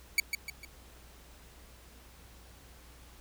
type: tone with echo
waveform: sawtooth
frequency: 2275 Hz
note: C#7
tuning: 44 cents sharp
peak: -19 dBFS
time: 0.18-0.2 s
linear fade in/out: 2 ms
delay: 150 ms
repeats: 3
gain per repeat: -7 dB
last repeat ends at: 0.65 s
effects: added 60 Hz sine -55 dBFS peak until 3.2 s + pink hiss -57 dBFS RMS until 3.2 s